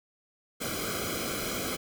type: noise with comb filter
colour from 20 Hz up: pink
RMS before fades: -33 dBFS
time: 0.6-1.77 s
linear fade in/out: 20 ms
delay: 1.1 ms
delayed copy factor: -1
effects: none